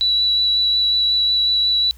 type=tone with vibrato; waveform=sine; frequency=3936 Hz; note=B7; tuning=7 cents flat; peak=-14 dBFS; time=0.01-1.91 s; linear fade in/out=0 ms; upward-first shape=sine; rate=5.5 Hz; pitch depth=10 cents each way; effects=added 60 Hz sine -40 dBFS peak until 1.97 s + white hiss -52 dBFS RMS until 1.97 s